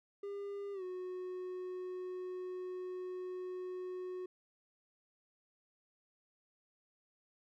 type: tone with pitch glide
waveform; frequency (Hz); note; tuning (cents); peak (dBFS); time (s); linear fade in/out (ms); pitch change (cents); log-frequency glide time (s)
triangle; 401.9 to 366.4; G4 to F#4; +43 to -17; -38; 0.23-4.26; 5; -160; 0.73-0.83
effects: none

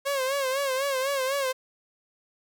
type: tone with vibrato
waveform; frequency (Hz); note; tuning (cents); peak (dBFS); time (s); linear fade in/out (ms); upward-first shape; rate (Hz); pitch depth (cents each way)
sawtooth; 540; C#5; -45; -21; 0.05-1.53; 20; sine; 4; 84
effects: none

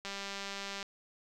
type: click train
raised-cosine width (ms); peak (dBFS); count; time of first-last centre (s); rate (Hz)
0.2; -23; 155; 0.05-0.828; 198
effects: none

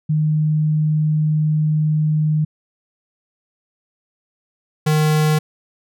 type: tone pair in turn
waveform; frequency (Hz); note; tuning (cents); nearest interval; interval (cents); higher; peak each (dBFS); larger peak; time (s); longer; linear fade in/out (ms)
sine / square; 153.7 / 153.7; D#3 / D#3; -21 / -21; unison; 0; neither; -14; neither; 0.09-2.45 / 4.86-5.39; first; 10
effects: none

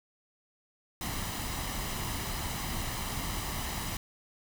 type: noise with comb filter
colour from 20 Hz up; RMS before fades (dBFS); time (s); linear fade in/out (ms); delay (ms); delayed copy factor
pink; -35; 1.01-3.97; 2; 1; +0.5
effects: none

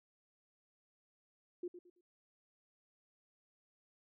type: tone with echo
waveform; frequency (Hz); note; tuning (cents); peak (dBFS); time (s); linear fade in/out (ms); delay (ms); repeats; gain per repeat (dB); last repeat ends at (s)
sine; 353.9; F4; +23; -38; 1.63-1.68; 5; 110; 3; -11; 2.01
effects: none

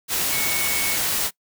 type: tone in noise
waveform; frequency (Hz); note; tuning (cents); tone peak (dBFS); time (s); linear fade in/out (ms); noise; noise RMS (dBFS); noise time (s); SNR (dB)
sine; 2217; C#7; 0; -27; 0.3-0.98; 50; white; -23; 0.08-1.31; -7
effects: noise-tail reverb RT60 0.1 s tail -22 dB re dry

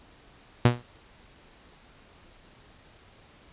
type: tone with exponential decay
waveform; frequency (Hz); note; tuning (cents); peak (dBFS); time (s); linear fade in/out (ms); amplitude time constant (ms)
sawtooth; 120.9; B2; -36; -10; 0.65-0.83; 5; 37
effects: pink hiss -55 dBFS RMS until 3.52 s + resampled to 8000 Hz

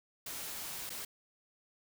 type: noise with dropouts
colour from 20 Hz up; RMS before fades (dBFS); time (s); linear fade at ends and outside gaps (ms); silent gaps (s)
white; -42; 0.26-1.05; 5; 0.895-0.902
effects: none

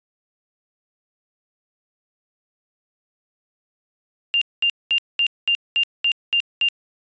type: tone bursts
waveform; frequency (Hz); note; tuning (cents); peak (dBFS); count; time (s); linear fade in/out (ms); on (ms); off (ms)
sine; 2794; F7; 0; -14; 9; 4.34-6.686; 0; 74; 210
effects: tanh soft clip ceiling -12 dBFS + resampled to 16000 Hz

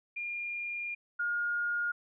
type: tone pair in turn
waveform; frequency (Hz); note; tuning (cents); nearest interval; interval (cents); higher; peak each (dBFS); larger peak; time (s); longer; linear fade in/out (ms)
sine; 2410 / 1424.3; D7 / F6; +44 / +34; major sixth; 910; first; -34 / -29; second; 0.16-0.95 / 1.19-1.92; first; 10
effects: none

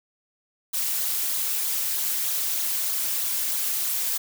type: noise with flanger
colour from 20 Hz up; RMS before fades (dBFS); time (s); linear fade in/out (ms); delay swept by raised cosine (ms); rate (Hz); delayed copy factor
blue; -26; 0.73-4.18; 10; 0.37 to 5.57; 3.2; -0.65
effects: none

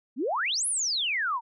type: exponential two-way sweep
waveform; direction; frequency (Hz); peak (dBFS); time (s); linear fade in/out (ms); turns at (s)
sine; up then down; 218.3 to 11050 to 887; -25; 0.16-1.41; 50; 0.67
effects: none

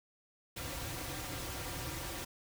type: noise with comb filter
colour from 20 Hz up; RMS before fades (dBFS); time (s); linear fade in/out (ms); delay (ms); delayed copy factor
pink; -41; 0.56-2.25; 10; 4.7; -0.8
effects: none

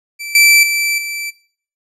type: tone with level steps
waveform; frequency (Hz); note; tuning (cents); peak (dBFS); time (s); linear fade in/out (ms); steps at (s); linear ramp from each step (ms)
sawtooth; 2329; D7; -15; -21 / -3 / -11 / -18; 0.19-1.31; 20; 0.35 / 0.63 / 0.98; 2
effects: noise-tail reverb RT60 0.5 s tail -19 dB re dry + resampled to 32000 Hz

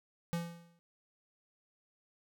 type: tone with exponential decay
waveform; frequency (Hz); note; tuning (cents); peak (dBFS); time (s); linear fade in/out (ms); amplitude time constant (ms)
square; 170; F3; -46; -31; 0.33-0.79; 0; 100
effects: none

